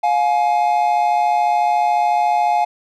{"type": "tone pair together", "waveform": "triangle", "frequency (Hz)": [708, 842], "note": ["F5", "G#5"], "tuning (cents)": [23, 24], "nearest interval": "minor third", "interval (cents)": 301, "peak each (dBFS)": -14, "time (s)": [0.03, 2.65], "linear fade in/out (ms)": 10, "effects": ["tanh soft clip ceiling -4 dBFS"]}